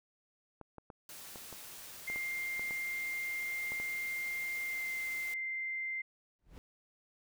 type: clicks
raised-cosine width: 1 ms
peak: -33 dBFS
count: 11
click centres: 0.613 / 0.783 / 0.902 / 1.358 / 1.527 / 2.1 / 2.16 / 2.595 / 2.709 / 3.72 / 3.8 s
type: noise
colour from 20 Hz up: white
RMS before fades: -49 dBFS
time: 1.09-5.34 s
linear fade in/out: 2 ms
type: tone with pitch glide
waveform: sine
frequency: 2100 to 2087 Hz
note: C7 to C7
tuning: +6 to -5 cents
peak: -35 dBFS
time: 2.07-6.02 s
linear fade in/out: 10 ms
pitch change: -11 cents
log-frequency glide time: 4.66-4.9 s
type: noise with exponential growth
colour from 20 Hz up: brown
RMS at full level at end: -44 dBFS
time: 6.39-6.58 s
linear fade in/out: 0 ms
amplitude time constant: 41 ms
effects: none